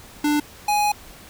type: tone pair in turn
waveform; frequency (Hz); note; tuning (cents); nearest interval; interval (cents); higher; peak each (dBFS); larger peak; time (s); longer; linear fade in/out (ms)
square; 296 / 832.4; D4 / G#5; +14 / +4; octave + tritone; 1790; second; -18; neither; 0.24-0.4 / 0.68-0.92; second; 5
effects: pink hiss -44 dBFS RMS until 1.29 s